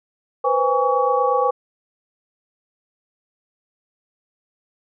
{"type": "tone cluster", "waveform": "sine", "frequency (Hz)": [490.6, 519, 817, 1130], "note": ["B4", "C5", "G#5", "C#6"], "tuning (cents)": [-12, -14, -29, 33], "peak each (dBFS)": -21, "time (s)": [0.44, 1.51], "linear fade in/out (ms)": 10, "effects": []}